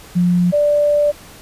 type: tone pair in turn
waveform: sine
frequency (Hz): 177 / 587.5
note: F3 / D5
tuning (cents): +23 / +1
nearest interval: octave + major sixth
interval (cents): 2078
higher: second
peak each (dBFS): -11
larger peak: neither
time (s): 0.15-0.52 / 0.52-1.12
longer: second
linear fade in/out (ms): 20
effects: pink hiss -40 dBFS RMS until 1.41 s + resampled to 32000 Hz